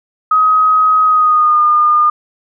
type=tone with pitch glide; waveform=sine; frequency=1263 to 1214.4 Hz; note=D#6 to D#6; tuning=+26 to -42 cents; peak=-7 dBFS; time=0.31-2.1 s; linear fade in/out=5 ms; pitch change=-68 cents; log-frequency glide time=1.04-1.61 s; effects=none

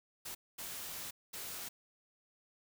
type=noise bursts at uneven times; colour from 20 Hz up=white; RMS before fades=-44 dBFS; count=3; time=0.25-0.35 / 0.58-1.11 / 1.33-1.69 s; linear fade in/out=10 ms; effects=none

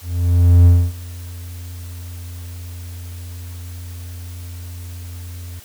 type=tone with ADSR envelope; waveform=triangle; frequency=87.31 Hz; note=F2; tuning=in tune; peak=-3 dBFS; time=0.01-5.6 s; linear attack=650 ms; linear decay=260 ms; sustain=-24 dB; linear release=11 ms; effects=white hiss -43 dBFS RMS until 5.64 s

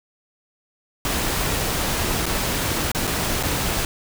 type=noise with dropouts; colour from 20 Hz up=pink; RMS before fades=-23 dBFS; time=1.05-3.85 s; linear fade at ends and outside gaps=1 ms; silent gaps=2.257-2.264 / 2.917-2.948 / 3.071-3.075 / 3.428-3.434 s; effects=none

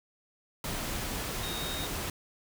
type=tone in noise; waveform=sine; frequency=3729 Hz; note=A#7; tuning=in tune; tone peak=-38 dBFS; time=1.43-1.86 s; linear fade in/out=2 ms; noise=pink; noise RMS=-35 dBFS; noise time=0.64-2.1 s; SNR=-6 dB; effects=none

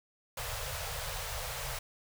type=band-stop noise; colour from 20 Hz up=pink; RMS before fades=-38 dBFS; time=0.37-1.79 s; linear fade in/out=5 ms; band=150 to 450 Hz; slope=96 dB/octave; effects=none

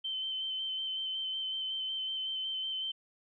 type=tone with vibrato; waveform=sine; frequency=3087 Hz; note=G7; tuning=27 cents flat; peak=-33 dBFS; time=0.04-2.92 s; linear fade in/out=10 ms; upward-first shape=square; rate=5.4 Hz; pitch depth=15 cents each way; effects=none

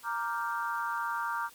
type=chord; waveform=sine; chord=G minor seventh; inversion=first; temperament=equal; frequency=932.3 / 1174.7 / 1396.9 / 1568 Hz; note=Bb5 / D6 / F6 / G6; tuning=0 / 0 / 0 / 0 cents; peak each=-34 / -35 / -36 / -39 dBFS; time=0.03-1.5 s; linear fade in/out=50 ms; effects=white hiss -55 dBFS RMS until 1.54 s + MP3 96 kbps

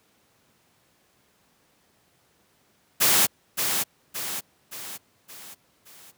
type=noise with echo; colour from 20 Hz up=white; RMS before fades=-19 dBFS; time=3-3.27 s; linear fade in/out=20 ms; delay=570 ms; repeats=5; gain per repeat=-6 dB; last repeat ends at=6.12 s; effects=pink hiss -64 dBFS RMS until 6.17 s + high-pass 100 Hz 12 dB/octave

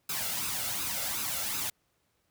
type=noise with flanger; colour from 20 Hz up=white; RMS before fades=-33 dBFS; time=0.09-1.7 s; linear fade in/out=5 ms; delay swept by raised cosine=0.78 to 1.46 ms; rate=2.7 Hz; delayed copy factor=+0.6; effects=pink hiss -74 dBFS RMS until 2.3 s + high-pass 60 Hz 12 dB/octave

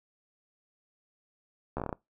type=slowing click train; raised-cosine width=1 ms; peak=-19 dBFS; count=8; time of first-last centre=1.77-1.928 s; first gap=13 ms; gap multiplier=1.18; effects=noise-tail reverb RT60 0.2 s tail -23 dB re dry

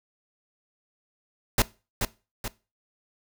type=noise with echo; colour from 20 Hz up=pink; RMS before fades=-20 dBFS; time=1.58-1.62 s; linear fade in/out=2 ms; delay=430 ms; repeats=2; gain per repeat=-6 dB; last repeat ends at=2.48 s; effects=noise-tail reverb RT60 0.3 s tail -20 dB re dry

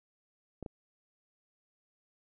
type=clicks; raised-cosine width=2 ms; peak=-27 dBFS; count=2; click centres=0.627 / 0.662 s; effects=none

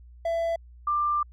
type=tone pair in turn; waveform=triangle / sine; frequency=668 / 1187.2 Hz; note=E5 / D6; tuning=+23 / +18 cents; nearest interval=minor seventh; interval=995 cents; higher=second; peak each=-22 dBFS; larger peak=neither; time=0.25-0.56 / 0.87-1.23 s; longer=second; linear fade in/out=5 ms; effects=added 60 Hz sine -46 dBFS peak until 1.32 s

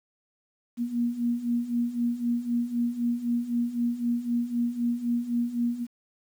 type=beating tone pair; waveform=sine; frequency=235.8 / 239.7 Hz; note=A#3 / A#3; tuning=+20 / +48 cents; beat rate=3.9 Hz; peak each=-30 / -26 dBFS; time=0.77-5.87 s; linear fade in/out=50 ms; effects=9-bit

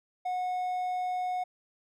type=tone; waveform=triangle; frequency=730 Hz; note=F#5; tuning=24 cents flat; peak=-27 dBFS; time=0.25-1.44 s; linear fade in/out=10 ms; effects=none

